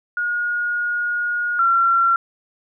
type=tone pair in turn; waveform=sine; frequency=1438 / 1364.8 Hz; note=F#6 / F6; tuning=-50 / -40 cents; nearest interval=minor second; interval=90 cents; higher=first; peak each=-19 / -13 dBFS; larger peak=second; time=0.17-1.59 / 1.59-2.16 s; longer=first; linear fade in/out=2 ms; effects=none